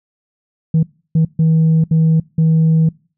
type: tone bursts at uneven times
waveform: sine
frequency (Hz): 160.6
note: E3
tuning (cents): -45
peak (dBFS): -7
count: 5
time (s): 0.74-0.83 / 1.15-1.25 / 1.39-1.84 / 1.91-2.2 / 2.38-2.89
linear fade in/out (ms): 5
effects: noise-tail reverb RT60 0.4 s tail -25 dB re dry + tanh soft clip ceiling -7 dBFS